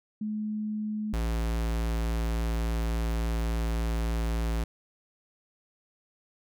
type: tone pair in turn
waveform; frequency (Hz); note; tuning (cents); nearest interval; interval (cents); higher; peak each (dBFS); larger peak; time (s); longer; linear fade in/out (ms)
sine / square; 213.2 / 56.47; G#3 / A1; +46 / +46; octave + major seventh; 2300; first; -29 / -27; second; 0.21-1.13 / 1.13-4.64; second; 5
effects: none